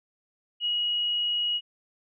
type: tone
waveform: sine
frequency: 2900 Hz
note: F#7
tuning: 35 cents flat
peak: -24 dBFS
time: 0.6-1.61 s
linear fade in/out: 50 ms
effects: none